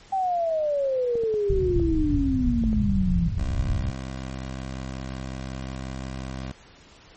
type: exponential sweep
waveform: sine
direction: down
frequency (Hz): 784 to 164.81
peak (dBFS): -21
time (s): 0.12-3.28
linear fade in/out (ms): 10
type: clicks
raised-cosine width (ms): 2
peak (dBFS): -22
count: 6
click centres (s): 1.155 / 1.236 / 1.341 / 1.798 / 2.638 / 2.73
type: low-pass noise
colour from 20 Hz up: pink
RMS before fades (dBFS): -25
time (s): 1.49-3.91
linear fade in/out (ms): 10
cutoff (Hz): 140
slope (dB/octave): 24
type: tone with vibrato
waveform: 15% pulse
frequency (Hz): 65.5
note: C2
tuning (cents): +2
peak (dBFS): -25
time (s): 3.38-6.52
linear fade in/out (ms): 5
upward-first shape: triangle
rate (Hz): 8.7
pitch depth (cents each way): 10
effects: pink hiss -51 dBFS RMS until 7.16 s + MP3 32 kbps